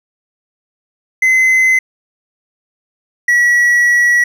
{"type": "tone pair in turn", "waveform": "triangle", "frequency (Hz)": [2048, 1931.2], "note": ["C7", "B6"], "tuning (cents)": [-38, -39], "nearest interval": "minor second", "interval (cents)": 101, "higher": "first", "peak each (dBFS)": -6, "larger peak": "neither", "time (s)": [[1.22, 1.79], [3.28, 4.24]], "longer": "second", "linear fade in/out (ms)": 5, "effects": []}